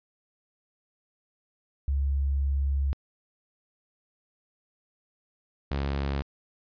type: tone pair in turn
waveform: sine / sawtooth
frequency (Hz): 69.2 / 69.46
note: C#2 / C#2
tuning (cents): -2 / +4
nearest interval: unison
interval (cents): 6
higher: second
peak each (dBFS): -23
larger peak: neither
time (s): 1.88-2.93 / 5.71-6.22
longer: first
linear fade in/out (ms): 0
effects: resampled to 11025 Hz